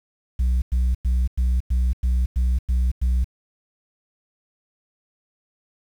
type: tone bursts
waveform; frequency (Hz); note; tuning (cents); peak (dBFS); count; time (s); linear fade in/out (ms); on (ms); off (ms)
sine; 62.2; B1; +13; -14; 9; 0.39-3.244; 10; 230; 98
effects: tanh soft clip ceiling -16 dBFS + 8-bit